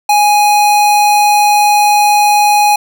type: tone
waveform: square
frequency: 830.6 Hz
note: G#5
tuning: in tune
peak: -7 dBFS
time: 0.09-2.76 s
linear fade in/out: 5 ms
effects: none